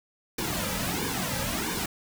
pink noise with flanger, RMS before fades -30 dBFS, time 0.38-1.86 s, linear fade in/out 5 ms, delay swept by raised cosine 1.5 to 2.8 ms, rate 1.5 Hz, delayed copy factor -0.85, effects none

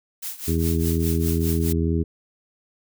blue noise with tremolo, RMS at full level -29 dBFS, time 0.22-1.73 s, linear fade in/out 10 ms, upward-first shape triangle, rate 4.9 Hz, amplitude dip 90%
harmonic tone, 82.2 Hz, E2, 4 cents flat, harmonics 1 / 2 / 3 / 4 / 5, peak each -22 / -25 / -27 / -28 / -29 dBFS, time 0.47-2.04 s, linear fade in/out 20 ms
effects none

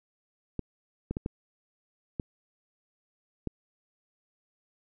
clicks, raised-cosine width 3 ms, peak -18 dBFS, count 6, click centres 0.593 / 1.11 / 1.169 / 1.261 / 2.198 / 3.473 s, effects none

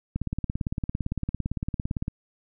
click train, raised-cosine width 5 ms, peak -15 dBFS, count 35, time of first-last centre 0.16-2.081 s, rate 17.7 Hz, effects none

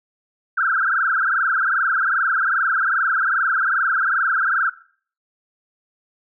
sine tone with frequency modulation, 1457 Hz, F#6, 27 cents flat, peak -16 dBFS, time 0.57-4.7 s, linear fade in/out 10 ms, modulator 22.5 Hz, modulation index 6.8, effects noise-tail reverb RT60 0.5 s tail -20 dB re dry

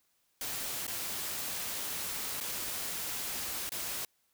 white noise with dropouts, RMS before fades -37 dBFS, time 0.41-4.05 s, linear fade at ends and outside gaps 2 ms, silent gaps 0.868-0.878 / 2.403-2.409 / 3.693-3.719 s, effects white hiss -74 dBFS RMS until 4.33 s

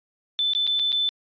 sine tone with dropouts, 3520 Hz, A7, in tune, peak -20 dBFS, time 0.39-1.09 s, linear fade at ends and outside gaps 0 ms, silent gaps 0.535-0.55 / 0.668-0.675 / 0.792-0.796 / 0.92-0.927 s, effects resampled to 11025 Hz

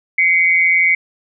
sine tone pair together, 2069 / 2241 Hz, C7 / C#7, -20 / +18 cents, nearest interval minor second, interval 138 cents, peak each -13 dBFS, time 0.18-0.95 s, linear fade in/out 5 ms, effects none

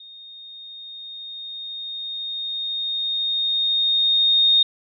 sine tone with level ramp, 3694 Hz, A#7, 16 cents flat, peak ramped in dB -40 to -12 dBFS, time 0-4.63 s, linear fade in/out 5 ms, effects none

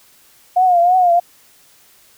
sine tone with vibrato, 715 Hz, F5, 41 cents sharp, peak -9 dBFS, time 0.56-1.2 s, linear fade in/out 10 ms, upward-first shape triangle, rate 3.1 Hz, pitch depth 89 cents each way, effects white hiss -50 dBFS RMS until 2.17 s

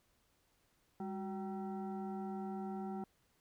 sine tone with frequency modulation, 200 Hz, G3, 35 cents sharp, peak -39 dBFS, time 1-3.04 s, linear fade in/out 2 ms, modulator 571 Hz, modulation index 1, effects pink hiss -75 dBFS RMS until 3.4 s

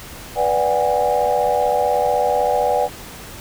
sine chord, G# half-diminished seventh, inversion first, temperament equal with one note detuned, 493.9 / 587.3 / 740 / 815.9 Hz, B4 / D5 / F#5 / G#5, 0 / 0 / 0 / -31 cents, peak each -20 dBFS, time 0.35-2.89 s, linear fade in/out 50 ms, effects tanh soft clip ceiling -5 dBFS + pink hiss -36 dBFS RMS until 3.4 s

